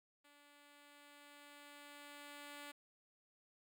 5% pulse tone with level ramp, 289.7 Hz, D4, 24 cents flat, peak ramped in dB -54 to -38 dBFS, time 0.24-2.72 s, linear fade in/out 10 ms, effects none

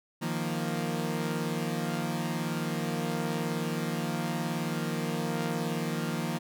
sawtooth chord, Eb suspended second, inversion none, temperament equal, 155.56 / 174.61 / 233.1 Hz, Eb3 / F3 / Bb3, 0 / 0 / 0 cents, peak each -30 dBFS, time 0.21-6.39 s, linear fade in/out 20 ms, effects none

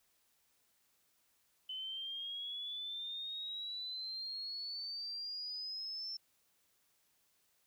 sine exponential sweep, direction up, 3029 to 5380 Hz, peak -40 dBFS, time 1.69-6.17 s, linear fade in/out 5 ms, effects white hiss -75 dBFS RMS until 7.66 s

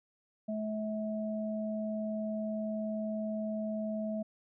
sine tone pair together, 215.4 / 645.5 Hz, A3 / E5, -37 / -37 cents, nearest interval octave + perfect fifth, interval 1900 cents, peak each -34 / -37 dBFS, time 0.48-4.23 s, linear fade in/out 10 ms, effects none

